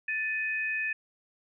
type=tone pair together; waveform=sine; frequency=1760 / 2509 Hz; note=A6 / D#7; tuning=0 / +14 cents; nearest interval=tritone; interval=614 cents; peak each=-31 / -31 dBFS; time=0.08-0.93 s; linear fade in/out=5 ms; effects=none